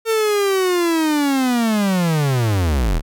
45% pulse linear sweep, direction down, 454.7 to 32.76 Hz, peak -15 dBFS, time 0.05-3.02 s, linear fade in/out 50 ms, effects none

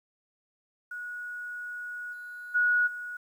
sine tone with level steps, 1458 Hz, F#6, 26 cents flat, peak -35 / -39 / -21 / -35 dBFS, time 0.91-3.17 s, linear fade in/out 5 ms, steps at 2.12 / 2.54 / 2.86 s, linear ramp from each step 20 ms, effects 10-bit

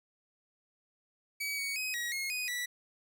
sawtooth tone with pitch steps, 2276 / 2240 / 2524 / 1906 / 2157 / 2491 / 1955 Hz, C#7 / C#7 / D#7 / A#6 / C#7 / D#7 / B6, +45 / +18 / +24 / +38 / -48 / +1 / -18 cents, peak -30 dBFS, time 1.4-2.66 s, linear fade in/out 10 ms, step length 180 ms, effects none

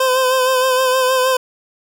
25% pulse tone with vibrato, 515 Hz, C5, 28 cents flat, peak -9 dBFS, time 0-1.37 s, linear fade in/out 5 ms, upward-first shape sine, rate 6.4 Hz, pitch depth 33 cents each way, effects none

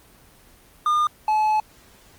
triangle tone pair in turn, 1212 / 859.1 Hz, D#6 / A5, -46 / -42 cents, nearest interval tritone, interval 596 cents, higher first, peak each -15 dBFS, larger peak neither, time 0.86-1.07 / 1.28-1.6 s, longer second, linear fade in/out 2 ms, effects pink hiss -52 dBFS RMS until 2.18 s + Opus 24 kbps

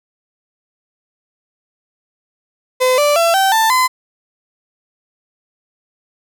35% pulse tone with pitch steps, 510 / 585.8 / 672.9 / 773 / 888 / 1020 Hz, C5 / D5 / E5 / G5 / A5 / C6, -44 / -5 / +35 / -24 / +16 / -44 cents, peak -9 dBFS, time 2.8-3.88 s, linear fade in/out 20 ms, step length 180 ms, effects none

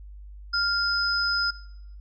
sine tone pair together, 1396.9 / 5050 Hz, F6 / D#8, 0 / +25 cents, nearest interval octave + minor seventh, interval 2225 cents, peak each -25 dBFS, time 0.53-1.51 s, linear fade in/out 10 ms, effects noise-tail reverb RT60 0.8 s tail -19 dB re dry + added 50 Hz sine -40 dBFS peak until 2 s

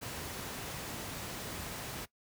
pink noise, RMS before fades -41 dBFS, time 0.01-2.06 s, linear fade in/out 20 ms, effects noise-tail reverb RT60 0.1 s tail -19 dB re dry + high-pass 60 Hz 12 dB/octave

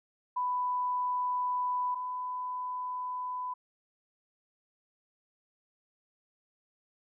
sine tone pair in turn, 994 / 1000.3 Hz, B5 / B5, +11 / +22 cents, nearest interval unison, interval 11 cents, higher second, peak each -28 / -33 dBFS, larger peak first, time 0.36-1.95 / 1.95-3.54 s, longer neither, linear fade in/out 10 ms, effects none

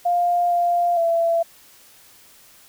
sine tone with pitch steps, 702 / 697 / 671 Hz, F5 / F5 / E5, +9 / -4 / +31 cents, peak -16 dBFS, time 0.05-1.43 s, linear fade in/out 10 ms, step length 460 ms, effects white hiss -50 dBFS RMS until 2.68 s

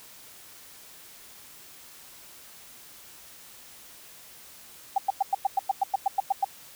sine tone bursts, 784 Hz, G5, in tune, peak -19 dBFS, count 13, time 4.96-6.446 s, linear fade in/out 5 ms, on 22 ms, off 100 ms, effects white hiss -49 dBFS RMS until 6.75 s

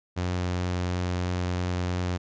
sawtooth tone, 89.7 Hz, F2, 47 cents sharp, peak -22 dBFS, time 0.16-2.18 s, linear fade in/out 20 ms, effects resampled to 16000 Hz

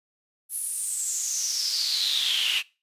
brown noise with high-pass filter sweep, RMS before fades -27 dBFS, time 0.49-2.63 s, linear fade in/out 50 ms, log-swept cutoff 11000 to 2700 Hz, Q 8, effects noise-tail reverb RT60 0.3 s tail -22 dB re dry + resampled to 32000 Hz

